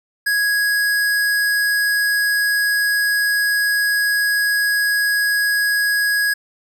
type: tone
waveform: square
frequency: 1661.2 Hz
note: G#6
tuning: in tune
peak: -16 dBFS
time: 0.26-6.34 s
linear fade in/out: 10 ms
effects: none